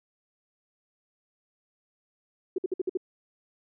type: tone bursts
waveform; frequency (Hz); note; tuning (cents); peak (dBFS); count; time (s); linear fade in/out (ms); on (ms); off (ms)
sine; 370; F#4; 0; -24; 6; 2.56-2.973; 5; 23; 55
effects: none